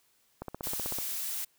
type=click train; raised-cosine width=1 ms; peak=-23 dBFS; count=10; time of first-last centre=0.42-0.986 s; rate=15.9 Hz
type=noise; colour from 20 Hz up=blue; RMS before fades=-35 dBFS; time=0.63-1.45 s; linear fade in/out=10 ms
effects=white hiss -69 dBFS RMS until 1.58 s